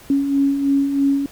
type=beating tone pair; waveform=sine; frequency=275.2 / 278.3 Hz; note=C#4 / C#4; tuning=-12 / +7 cents; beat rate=3.1 Hz; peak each=-24 / -15 dBFS; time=0.1-1.26 s; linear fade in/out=2 ms; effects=pink hiss -44 dBFS RMS until 1.31 s